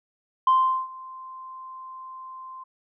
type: tone with ADSR envelope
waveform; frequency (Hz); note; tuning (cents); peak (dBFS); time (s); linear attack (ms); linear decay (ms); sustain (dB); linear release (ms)
sine; 1042; C6; -7; -13; 0.47-2.64; 4; 400; -24; 11
effects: tanh soft clip ceiling -12 dBFS